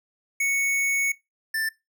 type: tone pair in turn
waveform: square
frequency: 2217 / 1774.1 Hz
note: C#7 / A6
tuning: 0 / +14 cents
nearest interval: major third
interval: 386 cents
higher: first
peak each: -22 / -25 dBFS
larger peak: first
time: 0.4-1.12 / 1.54-1.69 s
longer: first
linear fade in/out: 5 ms
effects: noise-tail reverb RT60 0.2 s tail -20 dB re dry